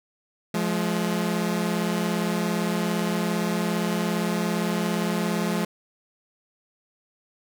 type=tone pair together; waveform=sawtooth; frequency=174.61 / 212.1 Hz; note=F3 / G#3; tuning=0 / +37 cents; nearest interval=minor third; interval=337 cents; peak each=-22 dBFS; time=0.54-5.65 s; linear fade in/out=5 ms; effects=none